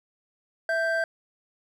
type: tone pair together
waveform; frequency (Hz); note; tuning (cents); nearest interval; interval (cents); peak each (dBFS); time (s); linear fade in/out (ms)
triangle; 659.3 / 1568.1; E5 / G6; 0 / 0; octave + minor third; 1500; -24; 0.69-1.04; 2
effects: none